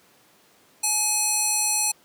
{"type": "tone with band-pass filter", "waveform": "square", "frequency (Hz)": 846, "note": "G#5", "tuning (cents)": 32, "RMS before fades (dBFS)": -23, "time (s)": [0.83, 1.92], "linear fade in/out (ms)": 10, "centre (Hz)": 8900, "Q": 1.9, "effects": ["pink hiss -57 dBFS RMS until 2.04 s", "high-pass 200 Hz 12 dB/octave"]}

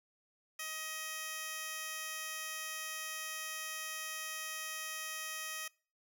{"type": "tone with high-pass filter", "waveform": "15% pulse", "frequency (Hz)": 630, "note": "D#5", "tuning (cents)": 21, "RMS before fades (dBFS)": -42, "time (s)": [0.59, 5.68], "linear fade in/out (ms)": 5, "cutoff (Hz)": 2100, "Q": 0.51, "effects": ["noise-tail reverb RT60 0.4 s tail -24 dB re dry"]}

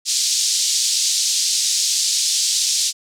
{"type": "band-pass noise", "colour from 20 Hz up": "pink", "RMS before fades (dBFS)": -19, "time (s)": [0.05, 2.93], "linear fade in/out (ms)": 50, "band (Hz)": [4200, 7900], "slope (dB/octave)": 24, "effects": []}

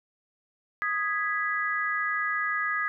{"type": "chord", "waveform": "sine", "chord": "G# minor", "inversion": "second", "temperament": "equal", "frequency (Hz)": [1244.5, 1661.2, 1975.5], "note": ["D#6", "G#6", "B6"], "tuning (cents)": [0, 0, 0], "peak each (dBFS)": [-30, -29, -31], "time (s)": [0.82, 2.88], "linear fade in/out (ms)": 0, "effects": []}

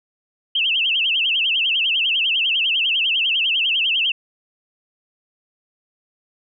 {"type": "tone with vibrato", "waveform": "sine", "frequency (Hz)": 2900, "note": "F#7", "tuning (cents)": -35, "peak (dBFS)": -16, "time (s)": [0.55, 4.12], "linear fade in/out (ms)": 5, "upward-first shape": "sine", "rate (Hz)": 10, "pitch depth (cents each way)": 190, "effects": []}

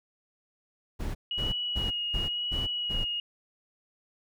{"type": "noise bursts", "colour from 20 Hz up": "brown", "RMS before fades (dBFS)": -32, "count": 6, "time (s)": [0.99, 3.05], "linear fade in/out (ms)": 20, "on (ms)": 160, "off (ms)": 220}
{"type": "tone with vibrato", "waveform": "sine", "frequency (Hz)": 2900, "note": "F#7", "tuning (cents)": -35, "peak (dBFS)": -29, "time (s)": [1.31, 3.2], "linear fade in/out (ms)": 2, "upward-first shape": "sine", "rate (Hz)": 0.96, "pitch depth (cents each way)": 21}
{"effects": []}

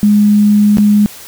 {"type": "tone with dropouts", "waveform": "sine", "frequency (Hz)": 207.7, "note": "G#3", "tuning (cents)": 0, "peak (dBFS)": -5, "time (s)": [0.03, 1.06], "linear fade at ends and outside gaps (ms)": 0, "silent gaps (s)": [0.771, 0.783], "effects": ["white hiss -33 dBFS RMS until 1.27 s"]}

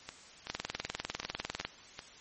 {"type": "two click trains", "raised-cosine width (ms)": 0.2, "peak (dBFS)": [-23, -16], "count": [6, 24], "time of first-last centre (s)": [[0.09, 1.991], [0.5, 1.65]], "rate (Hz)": [2.63, 20], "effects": ["white hiss -54 dBFS RMS until 2.2 s", "MP3 32 kbps"]}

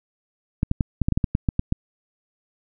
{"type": "clicks", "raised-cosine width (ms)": 5, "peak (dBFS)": -7, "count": 12, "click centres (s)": [0.631, 0.714, 0.808, 1.017, 1.085, 1.123, 1.175, 1.242, 1.351, 1.488, 1.594, 1.724], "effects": []}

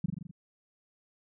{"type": "tone with echo", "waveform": "sine", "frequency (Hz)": 169.7, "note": "F3", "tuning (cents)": -49, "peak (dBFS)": -24, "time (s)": [0.04, 0.06], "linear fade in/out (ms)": 5, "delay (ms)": 42, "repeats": 6, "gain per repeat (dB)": -3, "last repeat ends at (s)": 0.312, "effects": []}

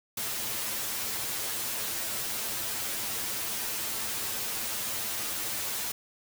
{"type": "noise with comb filter", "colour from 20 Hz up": "white", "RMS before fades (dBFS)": -33, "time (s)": [0.17, 5.92], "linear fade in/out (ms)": 5, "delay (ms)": 9, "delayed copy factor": 0.8, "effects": []}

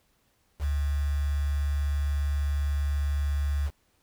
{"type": "tone with quantisation", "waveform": "sine", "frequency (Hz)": 71.8, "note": "D2", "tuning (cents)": -39, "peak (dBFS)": -24, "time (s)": [0.59, 3.71], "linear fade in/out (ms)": 50, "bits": 7, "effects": ["pink hiss -69 dBFS RMS until 4.02 s"]}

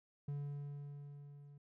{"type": "tone with level ramp", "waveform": "triangle", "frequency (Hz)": 143.5, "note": "D3", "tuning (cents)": -40, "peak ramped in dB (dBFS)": [-36, -53], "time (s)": [0.28, 1.58], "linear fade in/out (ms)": 5, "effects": []}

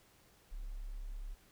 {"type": "tone", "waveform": "sine", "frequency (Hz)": 34.65, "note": "C#1", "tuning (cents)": 0, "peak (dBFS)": -40, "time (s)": [0.51, 1.35], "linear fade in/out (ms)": 20, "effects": ["pink hiss -66 dBFS RMS until 1.51 s"]}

